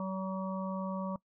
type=harmonic tone; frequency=189.8 Hz; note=F#3; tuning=44 cents sharp; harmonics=1 / 3 / 5 / 6; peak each=-35 / -40 / -42 / -43 dBFS; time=0-1.16 s; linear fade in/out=2 ms; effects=noise-tail reverb RT60 0.1 s tail -21 dB re dry